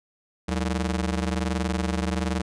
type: ring-modulated tone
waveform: sawtooth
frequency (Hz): 130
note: C3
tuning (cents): -11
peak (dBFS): -17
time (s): 0.48-2.42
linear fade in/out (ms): 10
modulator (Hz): 54.4
effects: resampled to 22050 Hz